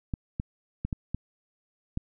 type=clicks; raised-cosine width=5 ms; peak=-17 dBFS; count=6; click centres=0.138 / 0.399 / 0.85 / 0.928 / 1.146 / 1.974 s; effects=none